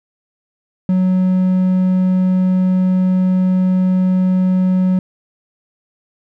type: tone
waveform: triangle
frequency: 185 Hz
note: F#3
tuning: in tune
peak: -9 dBFS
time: 0.89-4.99 s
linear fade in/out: 2 ms
effects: none